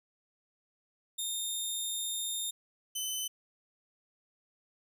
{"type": "tone pair in turn", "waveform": "15% pulse", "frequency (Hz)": [3654, 3035], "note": ["A#7", "F#7"], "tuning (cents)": [-35, 43], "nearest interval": "minor third", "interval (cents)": 322, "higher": "first", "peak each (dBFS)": -26, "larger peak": "neither", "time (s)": [[1.18, 2.51], [2.95, 3.28]], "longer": "first", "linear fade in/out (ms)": 10, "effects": []}